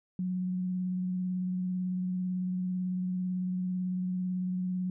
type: tone with vibrato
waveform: sine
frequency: 182.9 Hz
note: F#3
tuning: 20 cents flat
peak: -29 dBFS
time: 0.19-4.9 s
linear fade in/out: 2 ms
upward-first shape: sine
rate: 18 Hz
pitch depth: 18 cents each way
effects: none